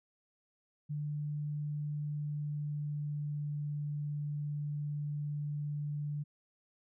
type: tone with pitch glide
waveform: sine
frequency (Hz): 148.2 to 147.09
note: D3 to D3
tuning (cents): +16 to +3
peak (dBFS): -34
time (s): 0.89-6.24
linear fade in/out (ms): 20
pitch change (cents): -13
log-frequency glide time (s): 1.98-3.6
effects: none